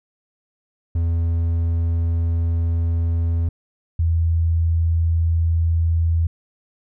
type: tone pair in turn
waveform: triangle / sine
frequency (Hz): 83.7 / 82.88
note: E2 / E2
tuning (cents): +27 / +10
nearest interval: unison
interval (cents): 17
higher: first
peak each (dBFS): -15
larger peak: neither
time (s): 0.95-3.49 / 3.99-6.27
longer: first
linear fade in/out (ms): 5
effects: none